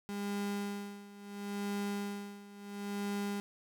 35% pulse tone with tremolo, 202.3 Hz, G#3, 45 cents flat, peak -32 dBFS, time 0.09-3.4 s, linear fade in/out 0 ms, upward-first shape sine, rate 0.73 Hz, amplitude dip 85%, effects none

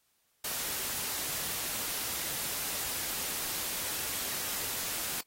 white noise, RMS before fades -35 dBFS, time 0.44-5.21 s, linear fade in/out 5 ms, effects white hiss -73 dBFS RMS until 5.26 s + AAC 48 kbps

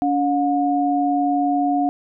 sine tone pair together, 284.7 / 719.1 Hz, C#4 / F#5, +46 / -50 cents, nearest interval octave + major third, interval 1604 cents, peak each -19 dBFS, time 0.02-1.89 s, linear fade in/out 0 ms, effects none

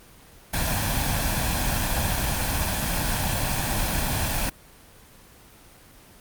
pink noise with comb filter, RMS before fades -24 dBFS, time 0.53-4.5 s, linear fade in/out 10 ms, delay 1.2 ms, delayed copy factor +0.7, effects pink hiss -50 dBFS RMS until 6.2 s + Opus 24 kbps

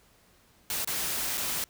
white noise with dropouts, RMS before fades -31 dBFS, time 0.7-1.64 s, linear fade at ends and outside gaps 1 ms, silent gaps 0.847-0.874 / 1.373-1.377 s, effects pink hiss -62 dBFS RMS until 1.69 s

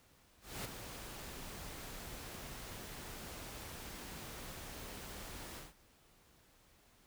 pink noise with ADSR envelope, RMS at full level -41 dBFS, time 0.41-5.74 s, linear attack 240 ms, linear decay 8 ms, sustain -7 dB, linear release 170 ms, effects pink hiss -67 dBFS RMS until 7.06 s

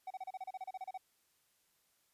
triangle tone bursts, 755 Hz, F#5, 35 cents sharp, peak -38 dBFS, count 14, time 0.07-0.976 s, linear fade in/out 5 ms, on 35 ms, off 32 ms, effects white hiss -75 dBFS RMS until 2.13 s + resampled to 32000 Hz

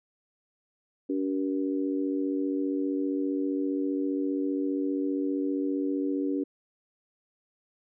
harmonic tone, 95.1 Hz, F#2, 48 cents sharp, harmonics 3 / 4 / 5, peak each -27 / -33 / -36 dBFS, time 1.09-6.44 s, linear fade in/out 10 ms, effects none

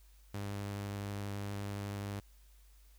sawtooth tone with vibrato, 100.9 Hz, G#2, 49 cents flat, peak -34 dBFS, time 0.34-2.2 s, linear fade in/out 5 ms, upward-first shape triangle, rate 12 Hz, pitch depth 12 cents each way, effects added 50 Hz sine -58 dBFS peak until 2.98 s + white hiss -69 dBFS RMS until 2.98 s

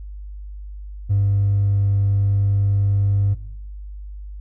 sine tone with hard clipping, 99.9 Hz, G2, 33 cents sharp, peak -15 dBFS, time 1.09-3.35 s, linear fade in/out 20 ms, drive 1 dB, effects noise-tail reverb RT60 0.8 s tail -21 dB re dry + added 50 Hz sine -31 dBFS peak until 4.4 s

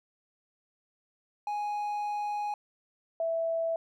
triangle / sine tone pair in turn, 830.6 / 659.2 Hz, G#5 / E5, 0 / 0 cents, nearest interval major third, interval 400 cents, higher first, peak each -28 / -27 dBFS, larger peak second, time 1.47-2.54 / 3.2-3.76 s, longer first, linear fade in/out 2 ms, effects none

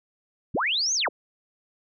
sine linear two-way sweep, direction up then down, 48.07 to 6645 to 167.1 Hz, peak -22 dBFS, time 0.54-1.09 s, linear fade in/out 10 ms, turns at 0.94 s, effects none

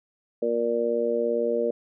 harmonic tone, 117.8 Hz, A#2, 19 cents sharp, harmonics 2 / 3 / 4 / 5, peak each -32 / -31 / -24 / -28 dBFS, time 0.42-1.71 s, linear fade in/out 5 ms, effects none

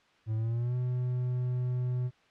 triangle tone with pitch glide, 110 to 124.91 Hz, A2 to B2, 0 to +20 cents, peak -26 dBFS, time 0.26-2.11 s, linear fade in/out 50 ms, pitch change +220 cents, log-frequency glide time 0.36-0.75 s, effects white hiss -64 dBFS RMS until 2.3 s + low-pass 3000 Hz 12 dB/octave

